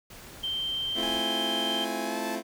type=noise; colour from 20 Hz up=pink; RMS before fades=-46 dBFS; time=0.1-1.21 s; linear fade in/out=5 ms
type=tone; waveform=sine; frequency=3136 Hz; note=G7; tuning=in tune; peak=-28 dBFS; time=0.43-1.85 s; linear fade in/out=10 ms
type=chord; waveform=25% pulse; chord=F major seventh; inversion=first; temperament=just; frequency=218.3 / 261.9 / 327.4 / 349.2 Hz; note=A3 / C4 / E4 / F4; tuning=-13 / +2 / -12 / 0 cents; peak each=-33 dBFS; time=0.94-2.43 s; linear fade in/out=50 ms
type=tone with pitch glide; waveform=sawtooth; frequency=830.6 to 870.9 Hz; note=G#5 to A5; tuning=0 to -18 cents; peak=-31 dBFS; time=1.02-2.36 s; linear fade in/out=10 ms; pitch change=+82 cents; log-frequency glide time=2.03-2.2 s
effects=none